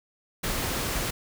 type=noise; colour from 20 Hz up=pink; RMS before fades=-29 dBFS; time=0.43-1.11 s; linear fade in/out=10 ms; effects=none